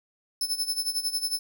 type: tone with tremolo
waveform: sawtooth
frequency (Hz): 5260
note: E8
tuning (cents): -5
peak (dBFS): -21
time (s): 0.41-1.39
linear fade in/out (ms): 2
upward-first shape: sine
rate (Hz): 11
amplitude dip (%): 80
effects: none